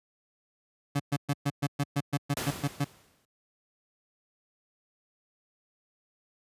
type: tone bursts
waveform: 30% pulse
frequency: 142.4 Hz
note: C#3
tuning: 47 cents sharp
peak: -22 dBFS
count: 12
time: 0.95-2.846 s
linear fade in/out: 10 ms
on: 48 ms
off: 120 ms
type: noise with exponential decay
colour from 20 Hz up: pink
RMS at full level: -31 dBFS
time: 2.37-3.25 s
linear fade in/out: 0 ms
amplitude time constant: 190 ms
effects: high-pass 80 Hz 12 dB/octave + resampled to 32000 Hz